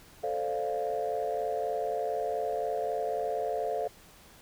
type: chord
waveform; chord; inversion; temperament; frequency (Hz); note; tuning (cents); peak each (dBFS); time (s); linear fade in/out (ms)
sine; D minor seventh; second; equal; 440 / 523.3 / 587.3 / 698.5; A4 / C5 / D5 / F5; 0 / 0 / 0 / 0; -33 / -35 / -35 / -32; 0.23-3.88; 10
effects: tanh soft clip ceiling -21 dBFS + pink hiss -55 dBFS RMS until 4.41 s